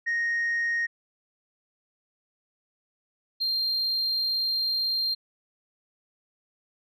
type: tone pair in turn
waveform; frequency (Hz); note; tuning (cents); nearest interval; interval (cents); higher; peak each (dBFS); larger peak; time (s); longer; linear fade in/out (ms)
sine; 1864.7 / 4186; A#6 / C8; 0 / 0; octave + major second; 1400; second; -22; neither; 0.06-0.87 / 3.4-5.15; second; 20
effects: tanh soft clip ceiling -22 dBFS